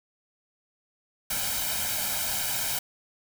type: noise with comb filter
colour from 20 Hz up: white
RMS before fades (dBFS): -29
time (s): 1.3-2.79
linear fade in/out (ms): 5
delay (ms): 1.3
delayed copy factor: +0.75
effects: none